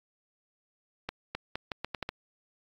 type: accelerating click train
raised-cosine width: 0.3 ms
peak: -17 dBFS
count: 8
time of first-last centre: 1.09-2.09 s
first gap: 260 ms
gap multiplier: 0.79
effects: AAC 64 kbps